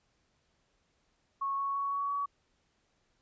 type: tone with pitch steps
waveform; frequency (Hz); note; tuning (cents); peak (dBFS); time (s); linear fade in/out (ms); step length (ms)
sine; 1101 / 1108.7 / 1116.4 / 1124.1 / 1132; C#6 / C#6 / C#6 / C#6 / C#6; -12 / 0 / +12 / +24 / +36; -30; 1.41-2.26; 10; 170
effects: pink hiss -74 dBFS RMS until 3.21 s + resampled to 16000 Hz